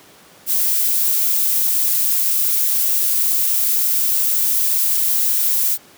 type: noise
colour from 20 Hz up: violet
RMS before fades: -17 dBFS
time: 0.46-5.78 s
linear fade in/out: 50 ms
effects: pink hiss -46 dBFS RMS until 5.97 s + high-pass 150 Hz 12 dB/octave